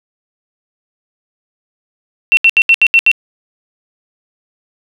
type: tone bursts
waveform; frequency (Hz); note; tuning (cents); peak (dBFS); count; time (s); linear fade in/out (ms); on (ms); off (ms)
sine; 2710; E7; +47; -4; 7; 2.32-3.115; 0; 51; 73
effects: 7-bit